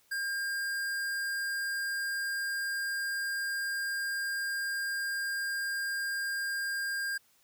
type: tone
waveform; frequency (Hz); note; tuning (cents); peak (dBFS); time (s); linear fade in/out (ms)
square; 1606; G6; +41; -32; 0.11-7.18; 10
effects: white hiss -67 dBFS RMS until 7.43 s